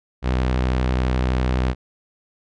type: tone with vibrato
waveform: sawtooth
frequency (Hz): 63.2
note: B1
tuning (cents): +41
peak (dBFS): -14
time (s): 0.22-1.75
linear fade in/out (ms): 50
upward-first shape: sine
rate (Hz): 12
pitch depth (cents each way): 22
effects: low-pass 4000 Hz 12 dB/octave